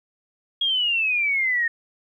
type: exponential sweep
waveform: sine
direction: down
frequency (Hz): 3302 to 1830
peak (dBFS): -19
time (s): 0.61-1.68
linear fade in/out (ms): 5
effects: 10-bit